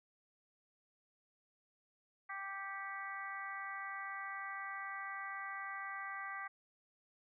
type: harmonic tone with a mistuned harmonic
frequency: 392 Hz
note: G4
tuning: in tune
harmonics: 2 / 3 / 4 / 5 / 6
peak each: -50 / -46 / -48 / -46 / -56 dBFS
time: 2.29-6.48 s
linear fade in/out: 10 ms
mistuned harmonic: 6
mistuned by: -95 cents
effects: none